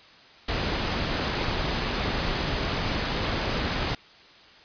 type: noise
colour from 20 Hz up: pink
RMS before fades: -27 dBFS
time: 0.48-3.95 s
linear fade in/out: 5 ms
effects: white hiss -51 dBFS RMS until 4.64 s + resampled to 11025 Hz